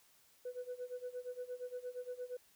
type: tone with tremolo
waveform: sine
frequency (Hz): 496.8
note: B4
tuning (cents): +10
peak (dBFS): -37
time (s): 0.45-2.37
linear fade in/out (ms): 5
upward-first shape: sine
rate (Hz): 8.6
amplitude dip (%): 90
effects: tanh soft clip ceiling -37 dBFS + white hiss -68 dBFS RMS until 2.55 s